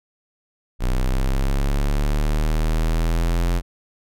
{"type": "linear sweep", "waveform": "square", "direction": "up", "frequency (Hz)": [30.87, 43.65], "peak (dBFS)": -18, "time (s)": [0.79, 3.62], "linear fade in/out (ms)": 50, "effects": []}